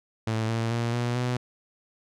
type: tone with pitch steps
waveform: sawtooth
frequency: 111.1 / 114.16 / 117.3 / 120.53 / 123.84 Hz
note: A2 / A#2 / A#2 / B2 / B2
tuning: +17 / -36 / +11 / -42 / +5 cents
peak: -21 dBFS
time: 0.27-1.37 s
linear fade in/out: 5 ms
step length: 220 ms
effects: low-pass 7000 Hz 12 dB/octave